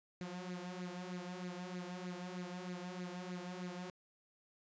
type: tone with flanger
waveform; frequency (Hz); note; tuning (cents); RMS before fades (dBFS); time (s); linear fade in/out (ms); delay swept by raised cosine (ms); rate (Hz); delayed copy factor
sawtooth; 180; F#3; -47; -45; 0.21-3.9; 0; 0.45 to 4.45; 3.2; +0.65
effects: resampled to 16000 Hz